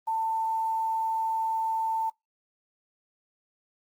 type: tone with quantisation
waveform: sine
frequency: 893 Hz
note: A5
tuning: 25 cents sharp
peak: -25 dBFS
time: 0.07-2.1 s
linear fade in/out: 10 ms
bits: 9
effects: noise-tail reverb RT60 0.2 s tail -25 dB re dry + Opus 24 kbps